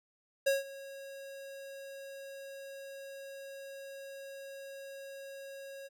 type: tone with ADSR envelope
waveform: square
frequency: 548 Hz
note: C#5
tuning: 20 cents flat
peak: -25 dBFS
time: 0.46-5.89 s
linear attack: 12 ms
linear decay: 160 ms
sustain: -20 dB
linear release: 29 ms
effects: none